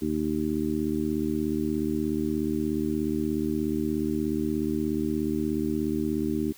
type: harmonic tone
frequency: 76.8 Hz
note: D#2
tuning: 22 cents flat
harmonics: 1 / 2 / 3 / 4 / 5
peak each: -37 / -37 / -29 / -28 / -32 dBFS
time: 0.01-6.53 s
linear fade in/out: 20 ms
effects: white hiss -52 dBFS RMS until 6.57 s